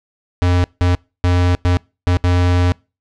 square tone bursts at uneven times, 89 Hz, F2, 33 cents sharp, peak -12 dBFS, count 6, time 0.42-0.64 / 0.81-0.95 / 1.24-1.55 / 1.65-1.77 / 2.07-2.17 / 2.24-2.72 s, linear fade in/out 0 ms, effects noise-tail reverb RT60 0.3 s tail -26 dB re dry + low-pass 5000 Hz 12 dB/octave

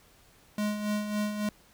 square tone with tremolo, 209.4 Hz, G#3, 15 cents sharp, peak -27 dBFS, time 0.58-1.49 s, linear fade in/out 2 ms, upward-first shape sine, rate 3.6 Hz, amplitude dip 55%, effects pink hiss -60 dBFS RMS until 1.73 s

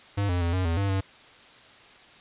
square tone with pitch steps, 100.8 / 88.6 / 85.3 / 92.4 / 83.2 / 99.1 / 96.4 Hz, G2 / F2 / F2 / F#2 / E2 / G2 / G2, +49 / +25 / -40 / -2 / +17 / +19 / -28 cents, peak -24 dBFS, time 0.17-1.01 s, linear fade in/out 10 ms, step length 120 ms, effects white hiss -51 dBFS RMS until 2.2 s + resampled to 8000 Hz

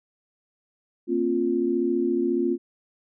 sine chord, Bb suspended second, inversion none, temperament equal with one note detuned, 233.1 / 267.6 / 349.2 Hz, Bb3 / C4 / F4, 0 / +39 / 0 cents, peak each -28 / -26 / -23 dBFS, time 1.07-2.58 s, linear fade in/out 50 ms, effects none

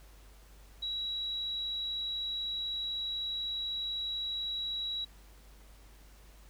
sine tone, 3888 Hz, B7, 28 cents flat, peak -33 dBFS, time 0.82-5.05 s, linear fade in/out 10 ms, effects added 50 Hz sine -54 dBFS peak until 6.49 s + pink hiss -61 dBFS RMS until 6.49 s

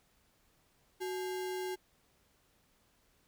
sine tone with sample-and-hold, 370 Hz, F#4, in tune, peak -35 dBFS, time 1-1.76 s, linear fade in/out 20 ms, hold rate 1225 Hz, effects pink hiss -71 dBFS RMS until 3.27 s

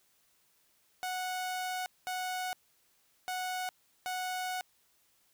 sawtooth tone bursts at uneven times, 737 Hz, F#5, 7 cents flat, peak -30 dBFS, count 4, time 1.03-1.86 / 2.07-2.53 / 3.28-3.69 / 4.06-4.61 s, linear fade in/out 0 ms, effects white hiss -70 dBFS RMS until 5.33 s

